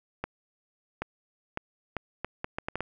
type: accelerating click train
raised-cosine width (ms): 0.5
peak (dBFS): -16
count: 10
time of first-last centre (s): 0.24-2.806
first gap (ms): 780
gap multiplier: 0.71
effects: none